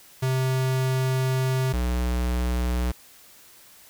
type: tone pair in turn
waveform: square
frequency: 130.5 / 61.18 Hz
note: C3 / B1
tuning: -4 / -16 cents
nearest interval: octave + minor second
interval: 1312 cents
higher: first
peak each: -22 / -23 dBFS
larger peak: first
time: 0.22-1.73 / 1.73-2.92 s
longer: first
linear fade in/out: 10 ms
effects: white hiss -51 dBFS RMS until 3.89 s